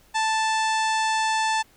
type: harmonic tone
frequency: 880 Hz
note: A5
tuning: in tune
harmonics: 1 / 2 / 3 / 4 / 5 / 6 / 7 / 8 / 9 / 10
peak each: -22 / -28 / -32 / -34 / -36 / -38 / -39 / -40 / -41 / -42 dBFS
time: 0.14-1.63 s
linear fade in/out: 20 ms
effects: pink hiss -57 dBFS RMS until 1.76 s